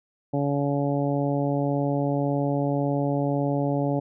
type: harmonic tone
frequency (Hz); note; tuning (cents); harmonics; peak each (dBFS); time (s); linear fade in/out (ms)
141.8; C#3; +40; 1 / 2 / 3 / 4 / 5 / 6; -26 / -26 / -32 / -29 / -33 / -36; 0.33-4; 10
effects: none